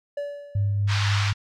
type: tone with exponential decay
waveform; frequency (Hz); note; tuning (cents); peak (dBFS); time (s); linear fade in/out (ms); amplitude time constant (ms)
triangle; 575; D5; -37; -23; 0.17-0.96; 5; 170
type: tone with tremolo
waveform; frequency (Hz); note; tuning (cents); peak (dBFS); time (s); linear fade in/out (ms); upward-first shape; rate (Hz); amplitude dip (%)
sine; 101.4; G#2; -41; -19; 0.55-1.33; 5; triangle; 3.9; 25
type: band-pass noise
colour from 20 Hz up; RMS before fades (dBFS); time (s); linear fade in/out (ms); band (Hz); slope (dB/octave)
pink; -29; 0.87-1.34; 50; 1000 to 5300; 24
effects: none